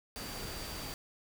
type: tone in noise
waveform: sine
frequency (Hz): 4661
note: D8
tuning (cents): -14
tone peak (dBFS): -48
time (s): 0.16-0.94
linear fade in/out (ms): 0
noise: pink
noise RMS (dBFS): -42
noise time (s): 0.16-0.94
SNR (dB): -9
effects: none